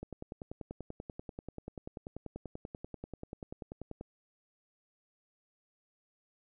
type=click train; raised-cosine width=2 ms; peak=-28 dBFS; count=42; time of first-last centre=0.03-4.011 s; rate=10.3 Hz; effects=none